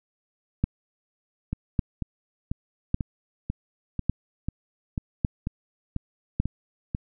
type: two click trains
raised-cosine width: 5 ms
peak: -9 / -15 dBFS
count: 6 / 12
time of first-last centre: 0.64-6.4 / 1.53-6.949 s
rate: 0.868 / 2.03 Hz
effects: none